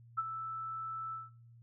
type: tone with ADSR envelope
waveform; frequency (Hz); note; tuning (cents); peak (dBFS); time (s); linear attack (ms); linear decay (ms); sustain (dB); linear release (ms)
sine; 1318.5; E6; 0; -28; 0.17-1.3; 18; 34; -10; 170
effects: noise-tail reverb RT60 0.5 s tail -24 dB re dry + added 117 Hz sine -55 dBFS peak until 1.62 s